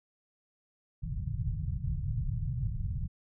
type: low-pass noise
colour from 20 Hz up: white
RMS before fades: -33 dBFS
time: 1.02-3.08 s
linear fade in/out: 20 ms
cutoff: 150 Hz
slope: 48 dB/octave
effects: none